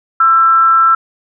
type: tone with amplitude modulation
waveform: sine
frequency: 1334 Hz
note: E6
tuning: 20 cents sharp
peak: -4 dBFS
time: 0.2-0.95 s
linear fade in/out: 5 ms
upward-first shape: sine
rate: 276 Hz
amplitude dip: 40%
effects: none